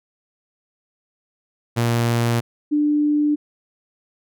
sawtooth / sine tone pair in turn, 117.7 / 296.6 Hz, A#2 / D4, +17 / +17 cents, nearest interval octave + major third, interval 1600 cents, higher second, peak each -13 / -15 dBFS, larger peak first, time 1.76-2.41 / 2.71-3.36 s, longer neither, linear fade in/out 20 ms, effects none

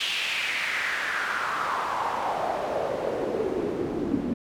pink noise with band-pass filter sweep, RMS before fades -28 dBFS, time 0-4.34 s, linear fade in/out 10 ms, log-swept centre 3100 to 250 Hz, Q 3.5, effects none

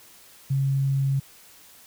sine tone, 136.5 Hz, C#3, 26 cents flat, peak -20 dBFS, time 0.5-1.2 s, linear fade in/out 10 ms, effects white hiss -51 dBFS RMS until 1.86 s

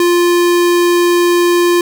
square tone, 349.2 Hz, F4, in tune, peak -9 dBFS, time 0-1.81 s, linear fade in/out 2 ms, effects none

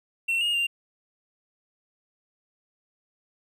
triangle tone with pitch steps, 2714 / 2852 / 2785 Hz, E7 / F7 / F7, +50 / +36 / -5 cents, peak -21 dBFS, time 0.28-0.67 s, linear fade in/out 10 ms, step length 130 ms, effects none

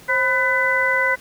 harmonic tone with a mistuned harmonic, 501 Hz, B4, 25 cents sharp, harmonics 1 / 2 / 3 / 4, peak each -24 / -24 / -21 / -19 dBFS, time 0.08-1.16 s, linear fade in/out 20 ms, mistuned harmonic 1, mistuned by +98 cents, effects pink hiss -45 dBFS RMS until 1.2 s + high-pass 60 Hz 12 dB/octave

